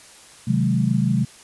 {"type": "chord", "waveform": "sine", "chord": "Ab dominant seventh", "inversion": "first", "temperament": "equal with one note detuned", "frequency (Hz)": [130.81, 155.56, 185, 211.8], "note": ["C3", "Eb3", "Gb3", "Ab3"], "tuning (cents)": [0, 0, 0, 34], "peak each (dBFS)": [-21, -25, -22, -22], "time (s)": [0.47, 1.25], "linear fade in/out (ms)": 10, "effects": ["white hiss -46 dBFS RMS until 1.43 s", "resampled to 24000 Hz"]}